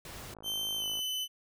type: noise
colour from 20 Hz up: pink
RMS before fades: -45 dBFS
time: 0.05-0.34 s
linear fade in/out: 2 ms
type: click train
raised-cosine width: 1 ms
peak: -35 dBFS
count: 36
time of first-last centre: 0.33-0.992 s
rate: 52.9 Hz
type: tone with pitch glide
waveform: 40% pulse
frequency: 3100 to 3022 Hz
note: G7 to F#7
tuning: -20 to +36 cents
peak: -31 dBFS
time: 0.43-1.28 s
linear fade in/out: 50 ms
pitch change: -44 cents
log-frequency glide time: 0.77-0.85 s
effects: none